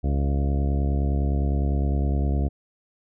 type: harmonic tone with a mistuned harmonic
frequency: 69.8 Hz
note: C#2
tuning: 13 cents sharp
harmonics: 1 / 2 / 3 / 4 / 5 / 6 / 7 / 8 / 9 / 10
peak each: -21 / -28 / -32 / -33 / -38 / -39 / -42 / -44 / -44 / -40 dBFS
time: 0.03-2.49 s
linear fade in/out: 20 ms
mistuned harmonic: 9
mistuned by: -17 cents
effects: none